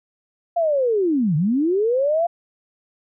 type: linear two-way sweep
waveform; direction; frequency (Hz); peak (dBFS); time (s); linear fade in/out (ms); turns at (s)
sine; down then up; 700 to 142 to 700; -16; 0.56-2.27; 10; 1.36
effects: none